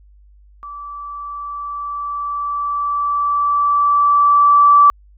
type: tone with level ramp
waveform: sine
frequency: 1159 Hz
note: D6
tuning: 23 cents flat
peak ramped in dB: -29 to -5 dBFS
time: 0.63-4.9 s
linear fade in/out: 0 ms
effects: added 50 Hz sine -44 dBFS peak until 5.17 s